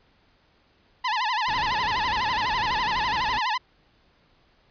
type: tone with vibrato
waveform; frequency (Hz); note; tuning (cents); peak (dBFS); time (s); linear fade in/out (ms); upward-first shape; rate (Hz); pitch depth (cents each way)
sawtooth; 932.3; A#5; 0; -19; 1.04-3.58; 10; sine; 12; 180
type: noise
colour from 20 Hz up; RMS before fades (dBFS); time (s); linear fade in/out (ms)
pink; -36; 1.48-3.39; 2
effects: pink hiss -62 dBFS RMS until 4.7 s + resampled to 11025 Hz